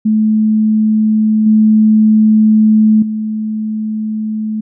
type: tone with level steps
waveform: sine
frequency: 216.4 Hz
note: A3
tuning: 29 cents flat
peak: -8 / -5 / -15 dBFS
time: 0.05-4.61 s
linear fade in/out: 10 ms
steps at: 1.46 / 3.02 s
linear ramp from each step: 5 ms
effects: none